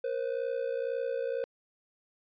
triangle ring-modulated tone, 503 Hz, B4, 32 cents sharp, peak -25 dBFS, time 0.04-1.44 s, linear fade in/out 0 ms, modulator 31 Hz, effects resampled to 11025 Hz

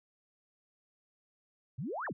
sine exponential two-way sweep, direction up then down, 110 to 1864.7 to 110 Hz, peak -35 dBFS, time 1.78-2.13 s, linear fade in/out 10 ms, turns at 2.06 s, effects none

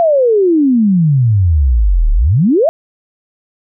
sine exponential two-way sweep, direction down then up, 698.5 to 35.04 to 698.5 Hz, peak -7 dBFS, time 0-2.69 s, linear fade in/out 0 ms, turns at 2.12 s, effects none

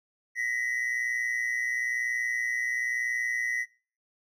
triangle tone pair together, 1887 / 2008 Hz, A#6 / B6, +21 / +28 cents, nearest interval minor second, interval 107 cents, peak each -28 dBFS, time 0.35-3.66 s, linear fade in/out 50 ms, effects noise-tail reverb RT60 0.4 s tail -23 dB re dry + tanh soft clip ceiling -18 dBFS

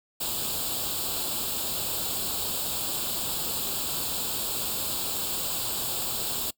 white noise with comb filter, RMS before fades -30 dBFS, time 0.2-6.51 s, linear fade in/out 10 ms, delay 0.25 ms, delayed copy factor +0.8, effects noise-tail reverb RT60 0.1 s tail -23 dB re dry

